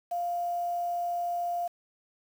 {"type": "tone with quantisation", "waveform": "sine", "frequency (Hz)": 698.5, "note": "F5", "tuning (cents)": 0, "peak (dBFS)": -28, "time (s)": [0.11, 1.68], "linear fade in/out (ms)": 10, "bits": 8, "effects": []}